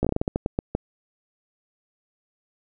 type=slowing click train; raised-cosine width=2 ms; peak=-9 dBFS; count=12; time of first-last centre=0.03-0.75 s; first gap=16 ms; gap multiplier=1.26; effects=none